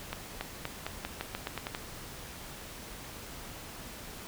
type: accelerating click train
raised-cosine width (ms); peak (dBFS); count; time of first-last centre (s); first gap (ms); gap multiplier
0.3; -18; 11; 0.13-1.749; 280; 0.87
effects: pink hiss -45 dBFS RMS until 4.27 s